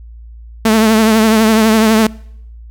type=tone with vibrato; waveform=sawtooth; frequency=220 Hz; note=A3; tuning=in tune; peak=-4 dBFS; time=0.65-2.07 s; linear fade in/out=5 ms; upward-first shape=triangle; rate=12 Hz; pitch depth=56 cents each way; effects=noise-tail reverb RT60 0.7 s tail -24 dB re dry + added 57 Hz sine -31 dBFS peak until 2.7 s